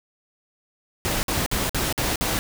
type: noise bursts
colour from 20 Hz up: pink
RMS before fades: -24 dBFS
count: 6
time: 1.05-2.39 s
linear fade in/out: 0 ms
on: 180 ms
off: 52 ms
effects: none